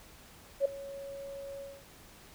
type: tone with ADSR envelope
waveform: sine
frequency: 554.4 Hz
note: C#5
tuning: in tune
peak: -21 dBFS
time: 0.6-1.84 s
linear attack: 53 ms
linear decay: 5 ms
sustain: -19 dB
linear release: 230 ms
effects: pink hiss -55 dBFS RMS until 2.34 s